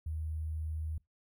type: tone with sample-and-hold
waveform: sine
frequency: 78.5 Hz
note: D#2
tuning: 16 cents sharp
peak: -34 dBFS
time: 0.06-0.98 s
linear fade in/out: 5 ms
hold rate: 11025 Hz
effects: noise-tail reverb RT60 0.2 s tail -24 dB re dry